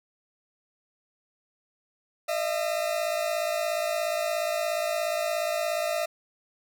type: tone pair together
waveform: 40% pulse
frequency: 613 / 670 Hz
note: D#5 / E5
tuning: -26 / +28 cents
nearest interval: major second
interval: 154 cents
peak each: -28 dBFS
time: 2.28-6.06 s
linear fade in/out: 10 ms
effects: none